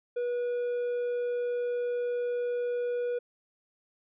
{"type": "tone", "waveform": "triangle", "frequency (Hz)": 485.5, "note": "B4", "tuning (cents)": -30, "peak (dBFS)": -26, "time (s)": [0.16, 3.19], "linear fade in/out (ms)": 10, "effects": ["resampled to 8000 Hz"]}